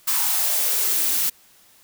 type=noise with high-pass filter sweep; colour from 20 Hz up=blue; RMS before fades=-21 dBFS; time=0.07-1.3 s; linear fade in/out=10 ms; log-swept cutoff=1100 to 210 Hz; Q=4.4; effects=white hiss -54 dBFS RMS until 1.83 s